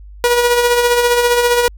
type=tone with tremolo; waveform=sawtooth; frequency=482.3 Hz; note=B4; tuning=41 cents flat; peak=-5 dBFS; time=0.24-1.68 s; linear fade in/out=0 ms; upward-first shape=sine; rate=15 Hz; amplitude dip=45%; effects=added 50 Hz sine -33 dBFS peak until 1.77 s